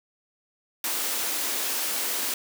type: high-pass noise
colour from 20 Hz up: white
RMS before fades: -28 dBFS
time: 0.84-2.34 s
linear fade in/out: 2 ms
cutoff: 230 Hz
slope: 48 dB/octave
effects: none